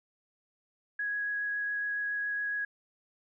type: tone with vibrato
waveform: sine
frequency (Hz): 1664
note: G#6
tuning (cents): +3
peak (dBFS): -30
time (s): 0.99-2.65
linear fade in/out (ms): 5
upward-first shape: triangle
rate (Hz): 7.2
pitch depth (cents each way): 9
effects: none